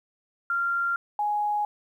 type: tone pair in turn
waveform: sine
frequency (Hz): 1386 / 833.2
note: F6 / G#5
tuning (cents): -14 / +5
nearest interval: major sixth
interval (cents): 881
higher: first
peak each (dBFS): -23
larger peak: neither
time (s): 0.5-0.96 / 1.19-1.65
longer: neither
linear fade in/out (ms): 2
effects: 10-bit